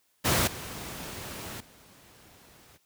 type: noise with level steps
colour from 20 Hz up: pink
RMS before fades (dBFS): -24 / -39 / -55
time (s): 0.24-2.78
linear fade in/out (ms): 20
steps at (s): 0.47 / 1.6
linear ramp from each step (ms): 5
effects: white hiss -70 dBFS RMS until 2.85 s + high-pass 60 Hz 12 dB/octave